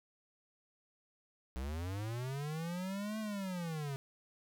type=linear two-way sweep; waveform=square; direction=up then down; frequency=60.8 to 220 to 134 Hz; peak=-38 dBFS; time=1.56-3.96 s; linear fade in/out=0 ms; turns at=3.19 s; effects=none